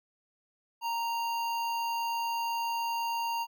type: tone with notch filter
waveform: square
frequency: 929 Hz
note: A#5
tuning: 6 cents flat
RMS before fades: -32 dBFS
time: 0.81-3.47 s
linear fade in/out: 50 ms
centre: 8500 Hz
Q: 1.4
effects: none